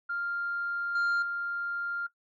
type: tone with level steps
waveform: sine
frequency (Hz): 1396.9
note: F6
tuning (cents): 0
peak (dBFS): -29 / -22 / -30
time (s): 0.09-2.07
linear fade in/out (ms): 10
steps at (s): 0.95 / 1.22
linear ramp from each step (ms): 5
effects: noise-tail reverb RT60 0.1 s tail -17 dB re dry + tanh soft clip ceiling -24 dBFS